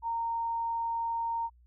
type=tone; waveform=sine; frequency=923 Hz; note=A#5; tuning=17 cents flat; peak=-29 dBFS; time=0.02-1.5 s; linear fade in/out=50 ms; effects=added 60 Hz sine -57 dBFS peak until 1.66 s